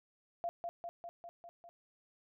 sine tone with echo, 688 Hz, F5, 26 cents flat, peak -34 dBFS, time 0.44-0.49 s, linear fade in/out 0 ms, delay 200 ms, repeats 6, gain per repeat -3 dB, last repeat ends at 1.69 s, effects none

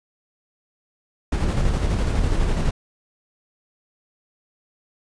brown noise with tremolo, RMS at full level -19 dBFS, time 1.32-2.71 s, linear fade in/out 5 ms, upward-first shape square, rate 12 Hz, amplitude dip 30%, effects resampled to 22050 Hz

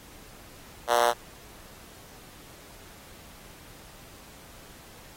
5% pulse tone with high-pass filter, 119.3 Hz, A#2, 41 cents sharp, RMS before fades -22 dBFS, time 0.87-1.14 s, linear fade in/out 50 ms, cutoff 590 Hz, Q 2.2, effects pink hiss -50 dBFS RMS until 5.16 s + AAC 48 kbps

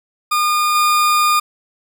40% pulse tone with level steps, 1215 Hz, D#6, 42 cents flat, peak -13 / -11 dBFS, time 0.31-1.4 s, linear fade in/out 10 ms, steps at 0.75 s, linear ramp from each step 5 ms, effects none

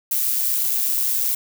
violet noise with amplitude modulation, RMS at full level -19 dBFS, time 0.11-1.35 s, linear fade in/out 5 ms, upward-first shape sine, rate 128 Hz, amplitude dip 45%, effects none

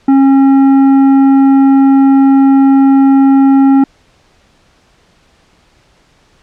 sine tone with tanh clipping, 271.8 Hz, C#4, 34 cents flat, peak -5 dBFS, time 0.08-3.84 s, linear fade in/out 5 ms, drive 9 dB, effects pink hiss -50 dBFS RMS until 6.42 s + low-pass 6000 Hz 12 dB/octave

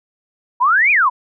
sine exponential two-way sweep, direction up then down, 932.3 to 2518 to 932.3 Hz, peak -10 dBFS, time 0.6-1.1 s, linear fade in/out 20 ms, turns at 0.91 s, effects none

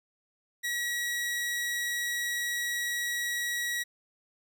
sawtooth tone, 1918 Hz, A#6, 49 cents sharp, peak -26 dBFS, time 0.63-3.84 s, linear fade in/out 20 ms, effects none

